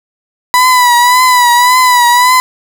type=tone with vibrato; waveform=35% pulse; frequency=987.8 Hz; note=B5; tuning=in tune; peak=-3 dBFS; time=0.54-2.4 s; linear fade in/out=0 ms; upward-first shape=triangle; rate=1.8 Hz; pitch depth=61 cents each way; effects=none